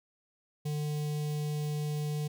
square tone with notch filter, 149.5 Hz, D3, 31 cents sharp, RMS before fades -33 dBFS, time 0.65-2.28 s, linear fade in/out 10 ms, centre 1400 Hz, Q 0.53, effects none

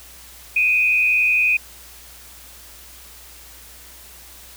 sine tone with frequency modulation, 2489 Hz, D#7, in tune, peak -14 dBFS, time 0.56-1.57 s, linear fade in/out 5 ms, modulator 111 Hz, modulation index 0.66, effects added 60 Hz sine -48 dBFS peak until 4.56 s + white hiss -43 dBFS RMS until 4.56 s

